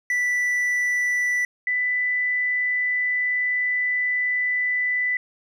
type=tone pair in turn; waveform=triangle / sine; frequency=1972 / 1990.3 Hz; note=B6 / B6; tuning=-3 / +13 cents; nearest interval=unison; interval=16 cents; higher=second; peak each=-18 / -20 dBFS; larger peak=first; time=0.1-1.45 / 1.67-5.17 s; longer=second; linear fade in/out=2 ms; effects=none